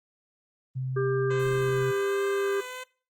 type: tone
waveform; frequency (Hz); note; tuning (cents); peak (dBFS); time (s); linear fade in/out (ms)
sine; 130; C3; -11; -28; 0.75-1.92; 20
type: harmonic tone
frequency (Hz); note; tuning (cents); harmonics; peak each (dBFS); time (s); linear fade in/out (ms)
397.1; G4; +22; 1 / 3 / 4; -25 / -36 / -37; 0.96-2.61; 10
type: tone with vibrato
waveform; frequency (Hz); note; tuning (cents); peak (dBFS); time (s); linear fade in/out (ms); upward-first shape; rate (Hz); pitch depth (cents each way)
10% pulse; 511; C5; -41; -28; 1.3-2.84; 10; triangle; 1.3; 30
effects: noise-tail reverb RT60 0.4 s tail -22 dB re dry + Opus 24 kbps